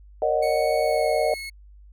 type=chord; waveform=sine; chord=D# minor seventh; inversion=second; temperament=equal with one note detuned; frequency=466.2 / 554.4 / 613.7 / 740 Hz; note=A#4 / C#5 / D#5 / F#5; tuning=0 / 0 / -24 / 0 cents; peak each=-26 / -27 / -22 / -26 dBFS; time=0.22-1.34 s; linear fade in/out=2 ms
type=tone with pitch glide; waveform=30% pulse; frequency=2217 to 2183 Hz; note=C#7 to C#7; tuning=0 to -27 cents; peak=-30 dBFS; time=0.42-1.5 s; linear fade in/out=10 ms; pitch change=-27 cents; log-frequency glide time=0.82-1.07 s
effects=added 50 Hz sine -45 dBFS peak until 1.92 s